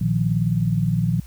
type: chord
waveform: sine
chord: Bb suspended fourth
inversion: none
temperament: just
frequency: 116.54 / 155.39 / 174.81 Hz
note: Bb2 / Eb3 / F3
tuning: 0 / -2 / +2 cents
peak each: -22 dBFS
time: 0.01-1.2 s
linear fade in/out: 5 ms
effects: added 60 Hz sine -38 dBFS peak until 1.26 s + white hiss -52 dBFS RMS until 1.26 s